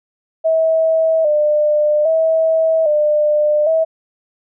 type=tone with vibrato; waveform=sine; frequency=622 Hz; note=D#5; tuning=1 cent flat; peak=-11 dBFS; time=0.44-3.85 s; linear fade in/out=20 ms; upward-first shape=square; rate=0.62 Hz; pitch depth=63 cents each way; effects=none